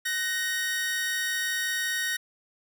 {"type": "tone pair together", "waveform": "sawtooth", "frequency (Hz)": [1504, 1865.1], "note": ["F#6", "A#6"], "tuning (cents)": [28, 0], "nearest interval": "major third", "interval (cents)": 372, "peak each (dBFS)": [-30, -24], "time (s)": [0.05, 2.17], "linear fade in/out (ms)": 10, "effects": []}